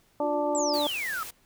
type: tone with tremolo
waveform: sine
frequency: 354.8 Hz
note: F4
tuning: 27 cents sharp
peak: -33 dBFS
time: 0.2-0.81 s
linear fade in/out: 50 ms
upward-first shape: square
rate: 7.5 Hz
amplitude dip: 30%
type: harmonic tone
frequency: 293.7 Hz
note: D4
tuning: in tune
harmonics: 1 / 2 / 3 / 4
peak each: -31 / -27 / -30 / -39 dBFS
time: 0.2-0.87 s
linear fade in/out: 2 ms
type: exponential sweep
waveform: sine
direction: down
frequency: 7910 to 1244.5 Hz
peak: -29 dBFS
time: 0.55-1.23 s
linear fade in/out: 0 ms
type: noise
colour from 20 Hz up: white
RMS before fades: -40 dBFS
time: 0.73-1.31 s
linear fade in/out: 10 ms
effects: pink hiss -64 dBFS RMS until 1.45 s